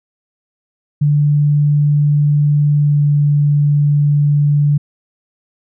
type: tone with pitch glide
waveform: sine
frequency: 146.8 to 145.87 Hz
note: D3 to D3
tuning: 0 to -11 cents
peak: -9 dBFS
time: 1.01-4.78 s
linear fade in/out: 10 ms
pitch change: -11 cents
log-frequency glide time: 2.78-3.01 s
effects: none